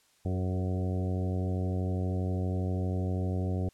harmonic tone with a mistuned harmonic, 92.5 Hz, F#2, in tune, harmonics 1 / 2 / 3 / 4 / 5 / 6 / 7 / 8, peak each -29 / -35 / -39 / -41 / -43 / -45 / -46 / -47 dBFS, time 0.25-3.69 s, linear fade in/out 5 ms, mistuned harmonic 5, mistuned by -17 cents, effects white hiss -66 dBFS RMS until 3.73 s + low-pass 10000 Hz 12 dB/octave

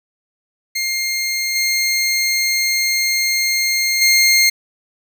20% pulse tone with level steps, 2120 Hz, C7, 22 cents sharp, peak -13 / -10 / -5 dBFS, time 0.75-4.5 s, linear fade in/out 10 ms, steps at 1.55 / 4.01 s, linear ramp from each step 10 ms, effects none

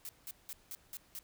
blue noise bursts, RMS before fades -44 dBFS, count 6, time 0.05-1.19 s, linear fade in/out 0 ms, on 40 ms, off 180 ms, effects pink hiss -66 dBFS RMS until 1.23 s

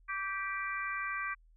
harmonic tone with a mistuned harmonic, 392 Hz, G4, in tune, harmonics 3 / 4 / 5 / 6, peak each -38 / -39 / -40 / -41 dBFS, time 0.08-1.35 s, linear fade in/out 20 ms, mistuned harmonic 3, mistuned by -21 cents, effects added 40 Hz sine -59 dBFS peak until 1.56 s

